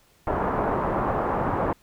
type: low-pass noise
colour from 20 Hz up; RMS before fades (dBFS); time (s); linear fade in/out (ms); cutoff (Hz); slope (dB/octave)
white; -25; 0.27-1.73; 2; 1100; 24
effects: pink hiss -60 dBFS RMS until 1.82 s